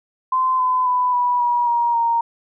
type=tone with pitch steps; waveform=sine; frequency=1032 / 1014.3 / 996.8 / 979.7 / 962.9 / 946.3 / 930.1 Hz; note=C6 / B5 / B5 / B5 / B5 / A#5 / A#5; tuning=-24 / +46 / +16 / -14 / -44 / +26 / -4 cents; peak=-15 dBFS; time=0.32-2.21 s; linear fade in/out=5 ms; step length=270 ms; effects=none